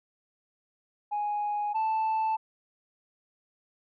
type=tone pair in turn; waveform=sine; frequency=830.6 / 880 Hz; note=G#5 / A5; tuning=0 / 0 cents; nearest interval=minor second; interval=100 cents; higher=second; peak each=-26 / -22 dBFS; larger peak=second; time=1.11-1.74 / 1.74-2.37 s; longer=neither; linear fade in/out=20 ms; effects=tanh soft clip ceiling -24 dBFS